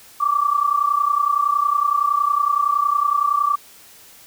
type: tone pair together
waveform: sine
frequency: 1143.9 / 1174.7 Hz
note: D6 / D6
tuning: -46 / 0 cents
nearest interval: unison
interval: 46 cents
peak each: -19 / -18 dBFS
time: 0.2-3.56 s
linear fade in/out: 10 ms
effects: white hiss -46 dBFS RMS until 4.26 s